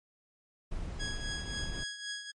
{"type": "noise", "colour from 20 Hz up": "brown", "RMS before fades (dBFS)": -38, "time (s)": [0.71, 1.84], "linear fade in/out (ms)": 10}
{"type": "tone with tremolo", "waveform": "15% pulse", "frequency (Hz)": 1661, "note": "G#6", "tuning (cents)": 0, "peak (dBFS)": -28, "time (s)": [0.99, 2.32], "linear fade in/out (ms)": 20, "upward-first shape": "triangle", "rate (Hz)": 3.8, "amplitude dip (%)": 70}
{"effects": ["low-pass 10000 Hz 12 dB/octave", "MP3 48 kbps"]}